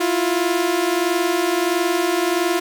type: tone pair together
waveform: sawtooth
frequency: 331.5 / 353 Hz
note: E4 / F4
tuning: +10 / +19 cents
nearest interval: minor second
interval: 109 cents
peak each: -18 / -15 dBFS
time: 0-2.6 s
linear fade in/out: 10 ms
effects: none